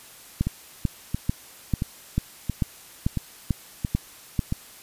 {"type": "two click trains", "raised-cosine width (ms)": 5, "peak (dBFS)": [-9, -12], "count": [10, 7], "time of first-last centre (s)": [[0.41, 4.392], [0.47, 4.524]], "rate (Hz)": [2.26, 1.48], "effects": ["white hiss -47 dBFS RMS until 4.82 s", "resampled to 32000 Hz"]}